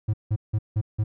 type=tone bursts; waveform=triangle; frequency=107.2 Hz; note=A2; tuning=45 cents flat; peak=-18 dBFS; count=5; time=0.08-1.04 s; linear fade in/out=10 ms; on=56 ms; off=170 ms; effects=none